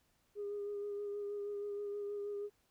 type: tone with vibrato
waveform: sine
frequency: 408.7 Hz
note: G#4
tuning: 28 cents flat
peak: -37 dBFS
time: 0.35-2.5 s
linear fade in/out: 50 ms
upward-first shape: sine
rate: 6.3 Hz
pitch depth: 19 cents each way
effects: tanh soft clip ceiling -34 dBFS + pink hiss -75 dBFS RMS until 2.7 s